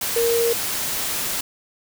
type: tone in noise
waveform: sine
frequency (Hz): 466.2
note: A#4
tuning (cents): 0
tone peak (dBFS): -17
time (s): 0.16-0.53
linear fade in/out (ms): 5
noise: white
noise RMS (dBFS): -25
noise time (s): 0.01-1.41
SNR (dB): +5
effects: none